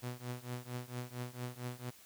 sawtooth tone with tremolo, 123.47 Hz, B2, in tune, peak -33 dBFS, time 0.02-1.91 s, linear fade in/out 20 ms, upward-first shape triangle, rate 4.4 Hz, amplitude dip 95%, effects white hiss -59 dBFS RMS until 2.05 s

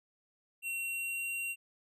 square tone with pitch glide, 2731 to 2750 Hz, F7 to F7, -39 to -27 cents, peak -35 dBFS, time 0.62-1.56 s, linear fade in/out 50 ms, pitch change +12 cents, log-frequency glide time 0.73-1.28 s, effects none

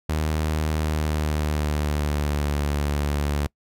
sawtooth tone with pitch glide, 77.5 to 72.73 Hz, D#2 to D2, -6 to -16 cents, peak -18 dBFS, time 0.09-3.47 s, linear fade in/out 5 ms, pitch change -110 cents, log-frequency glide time 0.76-2.55 s, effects noise-tail reverb RT60 0.1 s tail -25 dB re dry

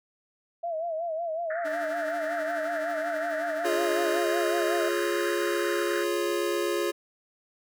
sine tone with vibrato, 659.3 Hz, E5, in tune, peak -28 dBFS, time 0.63-4.89 s, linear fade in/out 10 ms, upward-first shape sine, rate 5.4 Hz, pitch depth 89 cents each way
white band-pass noise, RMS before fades -37 dBFS, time 1.5-6.04 s, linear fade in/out 5 ms, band 1300 to 1900 Hz, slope 96 dB/octave
sawtooth tone with tremolo, 297.5 Hz, D4, 22 cents sharp, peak -33 dBFS, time 1.64-4.21 s, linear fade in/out 20 ms, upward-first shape sine, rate 12 Hz, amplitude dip 40%
square chord, Db major, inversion first, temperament equal with one note detuned, 349.2 / 417.2 / 554.4 Hz, F4 / Ab4 / Db5, 0 / +8 / 0 cents, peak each -29 / -31 / -33 dBFS, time 3.64-6.92 s, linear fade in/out 20 ms
effects none

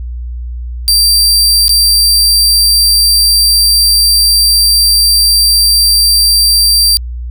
sawtooth tone with dropouts, 4699 Hz, D8, in tune, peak -3 dBFS, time 0.88-6.97 s, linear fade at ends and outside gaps 0 ms, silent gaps 1.681-1.693 s, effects added 60 Hz sine -18 dBFS peak until 7.3 s

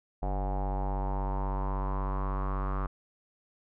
square tone with low-pass filter sweep, 48.14 Hz, G1, 31 cents flat, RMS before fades -31 dBFS, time 0.22-2.87 s, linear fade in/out 10 ms, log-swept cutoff 760 to 1200 Hz, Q 5.7, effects none

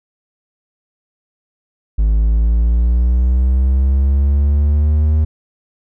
triangle linear sweep, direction up, 52 to 77.78 Hz, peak -8 dBFS, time 1.98-5.25 s, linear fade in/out 10 ms, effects none

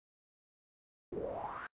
brown noise with band-pass filter sweep, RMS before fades -41 dBFS, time 1.12-1.67 s, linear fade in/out 5 ms, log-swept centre 350 to 1600 Hz, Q 5.9, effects noise-tail reverb RT60 0.1 s tail -26 dB re dry + resampled to 8000 Hz

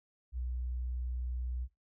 sine tone, 61.74 Hz, B1, in tune, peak -34 dBFS, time 0.32-1.68 s, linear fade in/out 50 ms, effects noise-tail reverb RT60 0.2 s tail -18 dB re dry

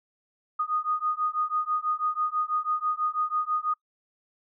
sine beating tone pair, 1234 / 1240.1 Hz, D#6 / D#6, -15 / -6 cents, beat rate 6.1 Hz, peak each -28 dBFS, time 0.59-3.74 s, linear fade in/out 10 ms, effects noise-tail reverb RT60 0.1 s tail -25 dB re dry

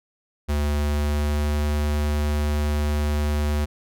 square tone with pitch glide, 73.42 to 74.19 Hz, D2 to D2, 0 to +18 cents, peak -21 dBFS, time 0.48-3.66 s, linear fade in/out 20 ms, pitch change +18 cents, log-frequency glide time 0.8-1.63 s, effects none

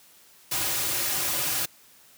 white noise with comb filter, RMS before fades -27 dBFS, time 0.51-1.66 s, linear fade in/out 10 ms, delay 4.5 ms, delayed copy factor -0.8, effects white hiss -55 dBFS RMS until 2.17 s + high-pass 60 Hz 12 dB/octave

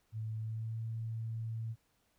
sine tone with pitch glide, 110 to 112.83 Hz, A2 to A2, 0 to +44 cents, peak -36 dBFS, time 0.12-1.76 s, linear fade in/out 50 ms, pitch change +44 cents, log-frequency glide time 0.39-0.78 s, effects pink hiss -75 dBFS RMS until 2.18 s

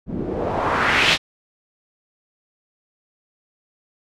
white noise with low-pass filter sweep, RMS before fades -20 dBFS, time 0.06-1.18 s, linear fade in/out 50 ms, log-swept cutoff 210 to 3700 Hz, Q 2, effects none

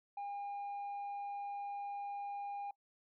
sine tone, 808 Hz, G#5, 48 cents flat, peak -37 dBFS, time 0.17-2.71 s, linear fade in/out 5 ms, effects noise-tail reverb RT60 0.1 s tail -23 dB re dry + tanh soft clip ceiling -39 dBFS

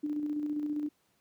sine tone with tremolo, 297.1 Hz, D4, 20 cents sharp, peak -29 dBFS, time 0.03-0.89 s, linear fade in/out 10 ms, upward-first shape square, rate 15 Hz, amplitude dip 35%, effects pink hiss -72 dBFS RMS until 1.2 s + high-pass 100 Hz 12 dB/octave

